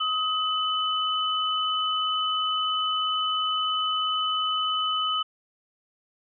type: tone pair together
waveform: sine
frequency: 1263 / 3006 Hz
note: D#6 / F#7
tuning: +26 / +27 cents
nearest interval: octave + minor third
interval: 1501 cents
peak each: -26 dBFS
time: 0-5.23 s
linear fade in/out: 10 ms
effects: none